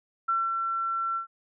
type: tone with ADSR envelope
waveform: sine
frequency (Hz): 1350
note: E6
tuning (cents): +41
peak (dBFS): -22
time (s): 0.28-1.27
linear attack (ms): 11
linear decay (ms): 210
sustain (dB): -4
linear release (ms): 110
effects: none